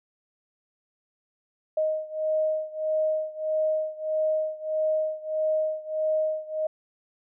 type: beating tone pair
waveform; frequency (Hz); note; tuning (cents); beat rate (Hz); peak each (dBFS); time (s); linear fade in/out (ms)
sine; 623 / 624.6; D#5 / D#5; +2 / +7; 1.6; -26 / -28; 1.77-6.67; 5
effects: none